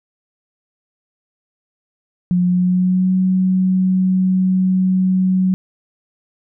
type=tone with pitch glide; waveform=sine; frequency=178.7 to 186.29 Hz; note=F3 to F#3; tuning=+40 to +12 cents; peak=-12 dBFS; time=2.31-5.54 s; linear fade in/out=0 ms; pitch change=+72 cents; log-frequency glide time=2.44-3.13 s; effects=none